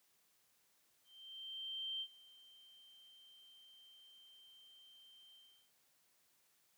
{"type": "tone with ADSR envelope", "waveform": "sine", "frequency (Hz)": 3136, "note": "G7", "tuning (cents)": 0, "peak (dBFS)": -39, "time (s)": [1.04, 5.72], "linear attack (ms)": 970, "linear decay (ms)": 63, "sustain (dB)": -21, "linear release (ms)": 370, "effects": ["white hiss -75 dBFS RMS until 6.77 s", "high-pass 80 Hz 12 dB/octave"]}